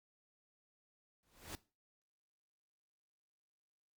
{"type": "noise with exponential growth", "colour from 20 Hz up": "pink", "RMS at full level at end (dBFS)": -43, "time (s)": [1.23, 1.55], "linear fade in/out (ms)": 0, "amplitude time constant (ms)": 69, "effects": ["noise-tail reverb RT60 0.3 s tail -18 dB re dry", "Opus 48 kbps"]}